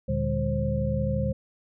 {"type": "tone cluster", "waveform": "sine", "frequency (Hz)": [75.2, 116.7, 147.9, 202.3, 530], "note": ["D2", "A#2", "D3", "G#3", "C5"], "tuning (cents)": [42, 2, 13, -45, 22], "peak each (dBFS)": -30, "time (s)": [0.08, 1.33], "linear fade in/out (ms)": 10, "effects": []}